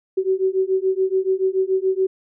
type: beating tone pair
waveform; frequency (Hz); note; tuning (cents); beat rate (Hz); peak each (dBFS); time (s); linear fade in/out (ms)
sine; 375.8 / 382.8; F#4 / G4; +27 / -41; 7; -20 / -20; 0.17-2.07; 10
effects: none